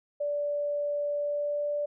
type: tone with pitch glide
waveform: sine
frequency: 582 to 585.4 Hz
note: D5 to D5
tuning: -16 to -6 cents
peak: -27 dBFS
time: 0.2-1.86 s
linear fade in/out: 10 ms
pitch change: +10 cents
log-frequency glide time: 1.15-1.69 s
effects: none

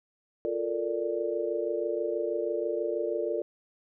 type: chord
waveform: sine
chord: Bb major seventh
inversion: second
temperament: equal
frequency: 349.2 / 440 / 466.2 / 587.3 Hz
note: F4 / A4 / Bb4 / D5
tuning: 0 / 0 / 0 / 0 cents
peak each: -33 dBFS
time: 0.45-3.42 s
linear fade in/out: 0 ms
effects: none

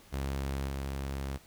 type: tone with level steps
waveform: sawtooth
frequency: 68.2 Hz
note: C#2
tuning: 28 cents flat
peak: -28 / -30 dBFS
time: 0.12-1.38 s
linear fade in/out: 20 ms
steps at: 0.67 s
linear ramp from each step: 20 ms
effects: pink hiss -58 dBFS RMS until 1.46 s

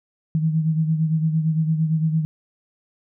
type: beating tone pair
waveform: sine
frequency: 157.9 / 166.7 Hz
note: D#3 / E3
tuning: +26 / +20 cents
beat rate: 8.8 Hz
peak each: -18 / -26 dBFS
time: 0.35-2.25 s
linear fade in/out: 0 ms
effects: none

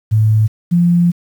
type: tone pair in turn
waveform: sine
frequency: 108.7 / 173.55 Hz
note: A2 / F3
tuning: -21 / -11 cents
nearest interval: minor sixth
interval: 810 cents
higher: second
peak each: -8 dBFS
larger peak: neither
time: 0.11-0.48 / 0.71-1.12 s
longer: second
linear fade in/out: 20 ms
effects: 7-bit

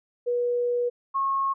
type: tone pair in turn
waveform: sine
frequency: 484.9 / 1088.6 Hz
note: B4 / C#6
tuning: -32 / -32 cents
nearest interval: octave + major second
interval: 1400 cents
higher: second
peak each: -22 dBFS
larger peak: neither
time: 0.26-0.9 / 1.14-1.54 s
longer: first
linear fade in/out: 20 ms
effects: none

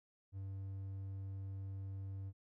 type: tone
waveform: triangle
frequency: 97 Hz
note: G2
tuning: 18 cents flat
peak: -40 dBFS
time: 0.32-2.33 s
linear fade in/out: 50 ms
effects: none

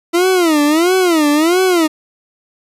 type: tone with vibrato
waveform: 40% pulse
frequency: 331.1 Hz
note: E4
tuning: 8 cents sharp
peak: -9 dBFS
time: 0.13-1.88 s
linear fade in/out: 20 ms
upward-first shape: sine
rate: 1.5 Hz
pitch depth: 220 cents each way
effects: resampled to 32000 Hz

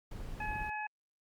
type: noise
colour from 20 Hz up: brown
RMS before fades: -42 dBFS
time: 0.11-0.7 s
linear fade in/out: 5 ms
type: harmonic tone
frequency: 849 Hz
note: G#5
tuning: 38 cents sharp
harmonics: 1 / 2 / 3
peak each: -38 / -41 / -43 dBFS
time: 0.4-0.87 s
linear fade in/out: 5 ms
effects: Opus 48 kbps

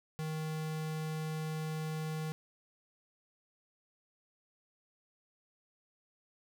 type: tone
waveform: square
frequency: 156.7 Hz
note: D#3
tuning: 13 cents sharp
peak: -36 dBFS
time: 0.19-2.32 s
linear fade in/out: 0 ms
effects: none

